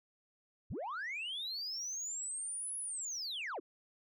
sine linear two-way sweep, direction up then down, 42.57 to 10548 to 254.2 Hz, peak -36 dBFS, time 0.7-3.6 s, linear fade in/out 10 ms, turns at 2.78 s, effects tanh soft clip ceiling -36 dBFS

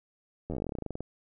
slowing click train, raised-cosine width 2 ms, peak -22 dBFS, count 20, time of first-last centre 0.5-1.006 s, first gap 11 ms, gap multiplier 1.09, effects none

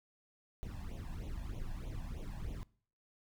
brown noise with flanger, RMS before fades -42 dBFS, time 0.63-2.63 s, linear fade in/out 0 ms, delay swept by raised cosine 0.3 to 1.19 ms, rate 3.2 Hz, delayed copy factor +0.95, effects noise-tail reverb RT60 0.5 s tail -22 dB re dry

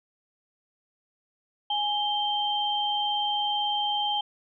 sine tone pair together, 832 / 3141 Hz, G#5 / G7, +3 / +3 cents, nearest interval octave + major seventh, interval 2300 cents, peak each -27 dBFS, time 1.7-4.21 s, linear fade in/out 5 ms, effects none

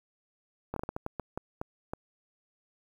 slowing click train, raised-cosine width 1 ms, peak -20 dBFS, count 11, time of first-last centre 0.74-1.935 s, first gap 23 ms, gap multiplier 1.34, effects 9-bit

